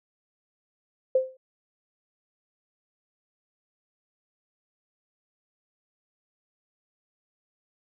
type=tone with exponential decay; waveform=sine; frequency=520 Hz; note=C5; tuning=11 cents flat; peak=-15 dBFS; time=1.15-1.37 s; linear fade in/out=5 ms; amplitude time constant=46 ms; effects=none